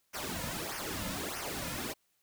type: noise with flanger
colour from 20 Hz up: pink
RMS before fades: -38 dBFS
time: 0.13-1.94 s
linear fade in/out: 20 ms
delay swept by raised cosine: 0.25 to 2.65 ms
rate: 1.6 Hz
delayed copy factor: -0.8
effects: white hiss -75 dBFS RMS until 2.22 s